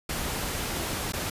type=noise with dropouts; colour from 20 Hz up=pink; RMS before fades=-31 dBFS; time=0.09-1.3 s; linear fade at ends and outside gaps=5 ms; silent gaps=1.123-1.134 s; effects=resampled to 32000 Hz